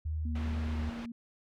sine tone with vibrato, 77 Hz, D#2, 17 cents flat, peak -31 dBFS, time 0.05-0.9 s, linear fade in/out 10 ms, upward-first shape sine, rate 2.4 Hz, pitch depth 28 cents each way
sine tone with pitch glide, 235.3 to 233.5 Hz, A#3 to A#3, +16 to +3 cents, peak -38 dBFS, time 0.25-1.12 s, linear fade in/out 5 ms, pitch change -13 cents, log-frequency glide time 0.69-0.97 s
pink low-pass noise, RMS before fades -45 dBFS, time 0.35-1.06 s, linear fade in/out 5 ms, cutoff 2900 Hz, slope 12 dB/octave
effects none

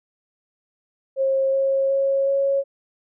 sine tone with pitch steps, 537 / 541.7 / 546.4 / 551.1 Hz, C5 / C#5 / C#5 / C#5, +45 / -40 / -25 / -10 cents, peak -17 dBFS, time 1.16-2.64 s, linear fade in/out 50 ms, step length 370 ms, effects none

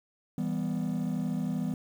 triangle chord, E minor, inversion none, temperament just, 164.81 / 197.78 / 247.2 Hz, E3 / G3 / B3, 0 / +16 / +2 cents, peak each -30 dBFS, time 0.38-1.74 s, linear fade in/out 2 ms, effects tanh soft clip ceiling -22 dBFS + 9-bit

